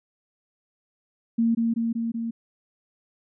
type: tone with echo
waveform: sine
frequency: 229.9 Hz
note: A#3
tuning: 24 cents flat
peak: -18 dBFS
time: 1.38-1.55 s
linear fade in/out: 10 ms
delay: 190 ms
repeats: 4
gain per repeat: -2 dB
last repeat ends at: 2.31 s
effects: none